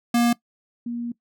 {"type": "tone pair in turn", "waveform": ["square", "sine"], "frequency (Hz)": [237.4, 237.4], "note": ["A#3", "A#3"], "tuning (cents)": [32, 32], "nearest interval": "unison", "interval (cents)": 0, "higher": "neither", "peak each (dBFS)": [-17, -26], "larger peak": "first", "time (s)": [[0.14, 0.33], [0.86, 1.12]], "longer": "second", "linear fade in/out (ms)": 5, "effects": ["noise-tail reverb RT60 0.1 s tail -20 dB re dry"]}